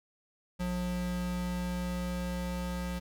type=tone pair together; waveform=square; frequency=59.8 / 179.2 Hz; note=A#1 / F3; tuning=+45 / +45 cents; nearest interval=octave + perfect fifth; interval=1900 cents; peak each=-38 / -34 dBFS; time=0.59-3 s; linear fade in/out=20 ms; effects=none